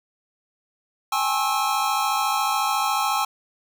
square tone cluster, 799 / 853 / 1080 / 1312 Hz, G5 / G#5 / C#6 / E6, +33 / +46 / -45 / -9 cents, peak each -27 dBFS, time 1.12-3.25 s, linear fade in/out 5 ms, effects none

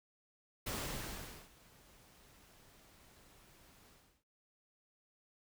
pink noise with ADSR envelope, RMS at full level -39 dBFS, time 0.66-4.24 s, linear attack 11 ms, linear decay 810 ms, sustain -24 dB, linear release 350 ms, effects none

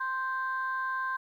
sine tone pair together, 1046.5 / 1568 Hz, C6 / G6, 0 / 0 cents, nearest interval perfect fifth, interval 700 cents, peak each -31 / -32 dBFS, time 0-1.17 s, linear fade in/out 10 ms, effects tanh soft clip ceiling -22 dBFS + 11-bit

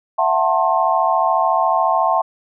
sine chord, F# half-diminished seventh, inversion third, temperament just, 666 / 740 / 888 / 1065.6 Hz, E5 / F#5 / A5 / C6, +18 / 0 / +16 / +31 cents, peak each -19 dBFS, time 0.18-2.22 s, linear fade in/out 10 ms, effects none

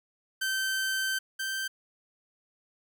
sawtooth tone pair in turn, 1548 / 1558.8 Hz, G6 / G6, -22 / -10 cents, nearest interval unison, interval 12 cents, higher second, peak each -24 / -27 dBFS, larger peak first, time 0.41-1.19 / 1.39-1.68 s, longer first, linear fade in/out 10 ms, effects none

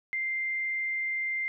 sine tone, 2093 Hz, C7, in tune, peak -28 dBFS, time 0.13-1.48 s, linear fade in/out 0 ms, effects none

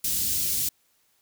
white band-stop noise, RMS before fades -26 dBFS, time 0.04-0.69 s, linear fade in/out 5 ms, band 220 to 4600 Hz, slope 12 dB/octave, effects white hiss -67 dBFS RMS until 1.21 s

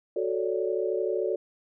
sine chord, D major seventh, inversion first, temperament equal, 370 / 440 / 554.4 / 587.3 Hz, F#4 / A4 / C#5 / D5, 0 / 0 / 0 / 0 cents, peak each -29 / -29 / -33 / -34 dBFS, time 0.16-1.36 s, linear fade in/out 5 ms, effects none

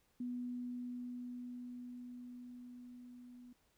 sine tone with level ramp, 245.9 Hz, B3, 7 cents flat, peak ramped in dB -38 to -53 dBFS, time 0.2-3.53 s, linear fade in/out 5 ms, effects pink hiss -75 dBFS RMS until 3.77 s

